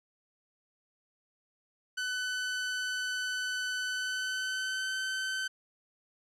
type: tone with pitch glide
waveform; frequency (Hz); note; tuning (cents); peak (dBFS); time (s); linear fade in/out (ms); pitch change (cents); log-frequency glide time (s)
sawtooth; 1503 to 1532.8; F#6 to G6; +27 to -39; -28; 1.97-5.48; 10; +34; 3.87-4.95
effects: low-pass 8000 Hz 12 dB/octave